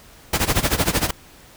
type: noise with tremolo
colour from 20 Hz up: pink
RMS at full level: -17 dBFS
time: 0.33-1.11 s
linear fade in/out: 5 ms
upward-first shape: sine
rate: 13 Hz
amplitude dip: 85%
effects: pink hiss -47 dBFS RMS until 1.56 s